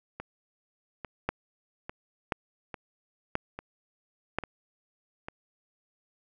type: two click trains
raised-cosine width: 0.5 ms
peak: -22 / -12 dBFS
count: 7 / 4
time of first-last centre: 0.2-5.285 / 1.29-4.386 s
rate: 1.18 / 0.969 Hz
effects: none